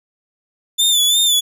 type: tone with vibrato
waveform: sawtooth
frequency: 3520 Hz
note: A7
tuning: in tune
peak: -9 dBFS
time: 0.78-1.41 s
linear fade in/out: 20 ms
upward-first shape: sine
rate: 2.9 Hz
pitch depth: 62 cents each way
effects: none